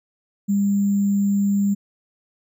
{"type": "tone with sample-and-hold", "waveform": "sine", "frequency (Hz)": 200.5, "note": "G3", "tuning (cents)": 39, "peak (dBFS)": -16, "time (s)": [0.48, 1.75], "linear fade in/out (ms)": 20, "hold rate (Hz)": 7350, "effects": []}